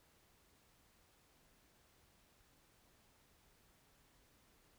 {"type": "silence", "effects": ["pink hiss -71 dBFS RMS until 4.78 s"]}